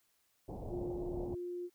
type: low-pass noise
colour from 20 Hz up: pink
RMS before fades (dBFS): -43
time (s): 0.48-1.35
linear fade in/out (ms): 5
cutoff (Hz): 820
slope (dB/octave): 48
type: tone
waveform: sine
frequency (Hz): 353.7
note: F4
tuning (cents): +22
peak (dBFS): -38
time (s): 0.69-1.7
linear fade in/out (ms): 50
effects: white hiss -75 dBFS RMS until 1.74 s